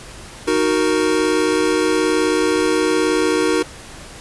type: chord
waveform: square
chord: D# minor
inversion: none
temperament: equal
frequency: 311.1 / 370 / 466.2 Hz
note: D#4 / F#4 / A#4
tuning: 0 / 0 / 0 cents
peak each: -20 dBFS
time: 0.47-3.63 s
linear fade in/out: 10 ms
effects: pink hiss -37 dBFS RMS until 4.2 s + resampled to 24000 Hz